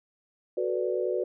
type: chord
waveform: sine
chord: B minor seventh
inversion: second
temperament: equal with one note detuned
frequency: 370 / 440 / 493.9 / 584.6 Hz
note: F#4 / A4 / B4 / D5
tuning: 0 / 0 / 0 / -8 cents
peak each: -29 / -35 / -30 / -33 dBFS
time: 0.57-1.24 s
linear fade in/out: 5 ms
effects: none